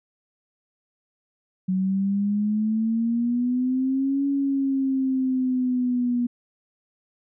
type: exponential two-way sweep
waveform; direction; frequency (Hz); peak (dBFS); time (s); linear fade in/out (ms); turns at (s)
sine; up then down; 185.1 to 280 to 241.1; -20; 1.68-6.27; 10; 4.26
effects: none